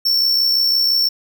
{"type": "tone with amplitude modulation", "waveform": "square", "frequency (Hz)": 5430, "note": "F8", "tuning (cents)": -50, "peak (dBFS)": -12, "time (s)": [0.05, 1.09], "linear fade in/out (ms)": 10, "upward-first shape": "sine", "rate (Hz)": 65.9, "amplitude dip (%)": 40, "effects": []}